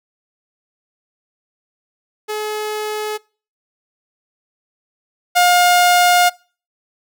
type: tone pair in turn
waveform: sawtooth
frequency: 425.8 / 711.4 Hz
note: G#4 / F5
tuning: +43 / +32 cents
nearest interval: major sixth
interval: 889 cents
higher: second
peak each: -17 / -6 dBFS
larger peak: second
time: 2.28-3.18 / 5.35-6.3 s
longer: second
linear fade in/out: 20 ms
effects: noise-tail reverb RT60 0.4 s tail -25 dB re dry